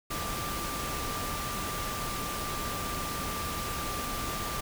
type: tone in noise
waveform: sine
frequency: 1182 Hz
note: D6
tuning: 11 cents sharp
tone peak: -37 dBFS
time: 0.1-4.61 s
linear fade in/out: 10 ms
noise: pink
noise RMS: -35 dBFS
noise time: 0.1-4.61 s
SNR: -5 dB
effects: none